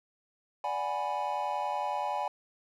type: chord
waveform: triangle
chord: G# half-diminished seventh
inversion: second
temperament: equal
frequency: 587.3 / 740 / 830.6 / 987.8 Hz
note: D5 / F#5 / G#5 / B5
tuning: 0 / 0 / 0 / 0 cents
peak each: -36 / -35 / -31 / -34 dBFS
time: 0.64-2.28 s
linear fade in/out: 2 ms
effects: none

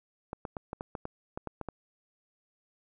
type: clicks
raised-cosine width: 1 ms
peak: -22 dBFS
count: 11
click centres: 0.331 / 0.452 / 0.568 / 0.731 / 0.809 / 0.952 / 1.054 / 1.375 / 1.473 / 1.613 / 1.687 s
effects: none

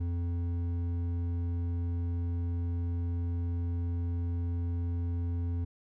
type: tone with hard clipping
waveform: triangle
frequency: 86.3 Hz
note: F2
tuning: 20 cents flat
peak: -31 dBFS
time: 0-5.65 s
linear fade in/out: 10 ms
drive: 11 dB
effects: none

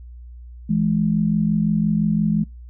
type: tone pair together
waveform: sine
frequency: 164.88 / 210.7 Hz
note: E3 / G#3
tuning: +1 / +25 cents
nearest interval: major third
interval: 424 cents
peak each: -20 / -18 dBFS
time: 0.69-2.44 s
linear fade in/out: 10 ms
effects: noise-tail reverb RT60 0.2 s tail -24 dB re dry + added 60 Hz sine -36 dBFS peak until 2.69 s

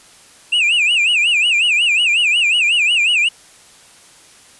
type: tone with vibrato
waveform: triangle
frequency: 2637 Hz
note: E7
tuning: in tune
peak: -10 dBFS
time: 0.52-3.29 s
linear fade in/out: 10 ms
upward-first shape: sine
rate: 5.5 Hz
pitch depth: 190 cents each way
effects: white hiss -45 dBFS RMS until 4.59 s + resampled to 24000 Hz

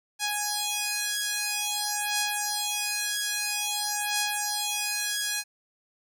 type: beating tone pair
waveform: 5% pulse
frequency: 830.6 / 831.1 Hz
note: G#5 / G#5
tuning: 0 / +1 cents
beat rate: 0.5 Hz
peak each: -18 dBFS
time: 0.19-5.44 s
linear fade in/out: 50 ms
effects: none

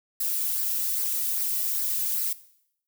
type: noise with flanger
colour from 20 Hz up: violet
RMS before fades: -27 dBFS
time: 0.2-2.33 s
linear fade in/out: 5 ms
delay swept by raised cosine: 0.29 to 1.89 ms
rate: 2.5 Hz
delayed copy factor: -0.5
effects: noise-tail reverb RT60 0.7 s tail -17 dB re dry

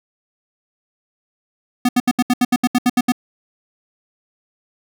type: tone bursts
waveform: square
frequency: 246.9 Hz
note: B3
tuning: in tune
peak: -12 dBFS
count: 12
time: 1.85-3.121 s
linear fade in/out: 5 ms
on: 39 ms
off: 73 ms
effects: none

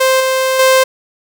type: tone with level steps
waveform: sawtooth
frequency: 523.3 Hz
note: C5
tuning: in tune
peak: -5 / -8 / -3 dBFS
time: 0-0.84 s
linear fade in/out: 10 ms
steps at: 0.2 / 0.59 s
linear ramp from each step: 5 ms
effects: none

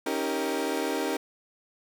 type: chord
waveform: 30% pulse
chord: Eb dominant seventh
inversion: third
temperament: equal with one note detuned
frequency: 277.2 / 316.4 / 392 / 466.2 Hz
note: Db4 / Eb4 / G4 / Bb4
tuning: 0 / +29 / 0 / 0 cents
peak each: -30 dBFS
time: 0.06-1.17 s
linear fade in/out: 5 ms
effects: none

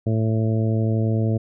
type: harmonic tone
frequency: 110.9 Hz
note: A2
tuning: 14 cents sharp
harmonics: 1 / 2 / 3 / 4 / 5 / 6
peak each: -19 / -25 / -29 / -31 / -33 / -35 dBFS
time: 0.06-1.38 s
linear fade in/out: 10 ms
effects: none

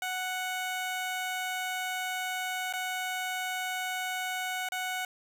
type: tone with dropouts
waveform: 15% pulse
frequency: 740 Hz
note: F#5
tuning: in tune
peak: -25 dBFS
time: 0.02-5.05 s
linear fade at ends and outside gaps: 2 ms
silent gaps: 2.727-2.736 / 4.688-4.72 s
effects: none

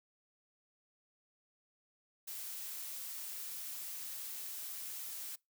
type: noise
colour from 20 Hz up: blue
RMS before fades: -44 dBFS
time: 2.27-5.36 s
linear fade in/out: 10 ms
effects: noise-tail reverb RT60 0.2 s tail -24 dB re dry

